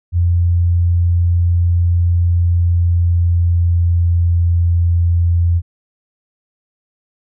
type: tone with pitch glide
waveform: sine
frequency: 86.7 to 85.75 Hz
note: F2 to F2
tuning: -12 to -31 cents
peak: -10 dBFS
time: 0.12-5.62 s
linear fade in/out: 50 ms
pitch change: -19 cents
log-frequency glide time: 2.23-4.45 s
effects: none